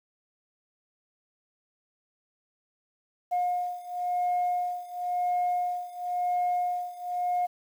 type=beating tone pair; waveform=sine; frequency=715 / 715.96 Hz; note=F5 / F5; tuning=+41 / +43 cents; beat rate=0.96 Hz; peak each=-27 / -29 dBFS; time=3.31-7.47 s; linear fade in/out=20 ms; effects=tanh soft clip ceiling -21 dBFS + 9-bit